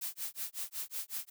blue noise with tremolo, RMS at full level -37 dBFS, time 0.01-1.3 s, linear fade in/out 10 ms, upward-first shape sine, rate 5.4 Hz, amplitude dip 100%, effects none

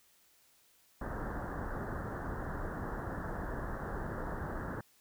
pink low-pass noise, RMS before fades -39 dBFS, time 1.01-4.81 s, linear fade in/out 5 ms, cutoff 1800 Hz, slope 96 dB/octave, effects white hiss -67 dBFS RMS until 5 s

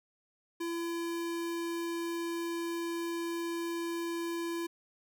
square tone, 337.9 Hz, E4, 43 cents sharp, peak -34 dBFS, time 0.6-4.67 s, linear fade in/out 10 ms, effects none

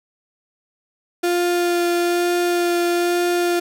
35% pulse tone with vibrato, 349.2 Hz, F4, in tune, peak -15 dBFS, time 1.23-3.6 s, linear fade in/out 10 ms, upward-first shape sine, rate 1.1 Hz, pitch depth 10 cents each way, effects none

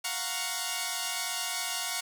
5% pulse chord, Gb major seventh, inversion third, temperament equal, 698.5 / 740 / 932.3 / 1108.7 Hz, F5 / Gb5 / Bb5 / Db6, 0 / 0 / 0 / 0 cents, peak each -25 dBFS, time 0.04-2.01 s, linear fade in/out 10 ms, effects none

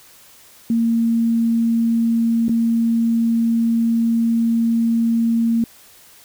sine tone with dropouts, 230 Hz, A#3, 23 cents flat, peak -14 dBFS, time 0.7-5.64 s, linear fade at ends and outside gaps 2 ms, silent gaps 2.483-2.493 s, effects white hiss -47 dBFS RMS until 6.24 s

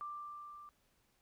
sine tone with level ramp, 1181 Hz, D6, 9 cents sharp, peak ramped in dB -40 to -51 dBFS, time 0.01-0.69 s, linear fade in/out 0 ms, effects pink hiss -75 dBFS RMS until 1.21 s

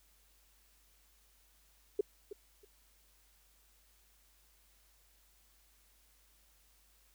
sine tone with echo, 408.3 Hz, G#4, 29 cents flat, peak -26 dBFS, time 1.99-2.01 s, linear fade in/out 5 ms, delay 320 ms, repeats 2, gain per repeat -14 dB, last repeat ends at 2.65 s, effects added 50 Hz sine -69 dBFS peak until 7.14 s + white hiss -69 dBFS RMS until 7.14 s

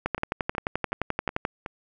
two click trains, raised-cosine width 0.5 ms, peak -18 / -10 dBFS, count 5 / 17, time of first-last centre 0.18-1.661 / 0.06-1.451 s, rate 2.7 / 11.5 Hz, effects none

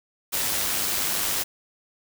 white noise with amplitude modulation, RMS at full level -24 dBFS, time 0.32-1.44 s, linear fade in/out 20 ms, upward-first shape sine, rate 100 Hz, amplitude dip 35%, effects none

